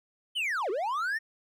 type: linear two-way sweep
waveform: triangle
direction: down then up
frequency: 3136 to 349.2 to 1868 Hz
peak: -26 dBFS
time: 0.35-1.19 s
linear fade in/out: 20 ms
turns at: 0.7 s
effects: none